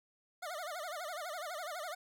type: tone with vibrato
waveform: 25% pulse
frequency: 659.3 Hz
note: E5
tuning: in tune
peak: -36 dBFS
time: 0.42-1.95 s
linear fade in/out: 10 ms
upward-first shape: sine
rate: 12 Hz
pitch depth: 200 cents each way
effects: none